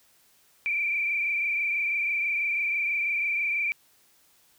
sine tone with frequency modulation, 2349 Hz, D7, in tune, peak -24 dBFS, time 0.66-3.72 s, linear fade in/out 0 ms, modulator 26.1 Hz, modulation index 2.5, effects white hiss -62 dBFS RMS until 4.58 s

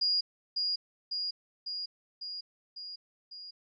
sine tone with echo, 4857 Hz, D#8, 43 cents flat, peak -25 dBFS, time 0.01-0.21 s, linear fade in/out 10 ms, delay 550 ms, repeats 6, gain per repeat -3 dB, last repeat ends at 3.51 s, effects none

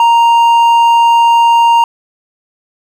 sine tone with hard clipping, 932.3 Hz, A#5, in tune, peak -6 dBFS, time 0-1.84 s, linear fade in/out 2 ms, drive 5 dB, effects none

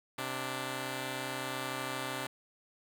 5% pulse tone pair together, 130.61 / 293.7 Hz, C3 / D4, -3 / 0 cents, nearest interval octave + major second, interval 1403 cents, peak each -27 dBFS, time 0.18-2.27 s, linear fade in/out 5 ms, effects none

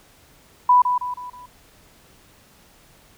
sine tone with echo, 990 Hz, B5, 4 cents sharp, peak -10 dBFS, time 0.69-0.82 s, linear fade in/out 5 ms, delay 160 ms, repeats 4, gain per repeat -7 dB, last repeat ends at 1.46 s, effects pink hiss -53 dBFS RMS until 3.17 s

